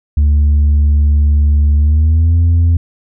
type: tone with pitch glide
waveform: sine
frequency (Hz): 73.42 to 84.34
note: D2 to E2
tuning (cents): 0 to +40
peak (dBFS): -4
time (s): 0.17-2.77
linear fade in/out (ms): 5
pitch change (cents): +240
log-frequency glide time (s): 1.77-2.36
effects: tanh soft clip ceiling -6 dBFS